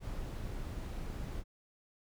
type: noise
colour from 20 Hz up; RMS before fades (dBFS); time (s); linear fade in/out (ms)
brown; -40; 0-1.44; 50
effects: none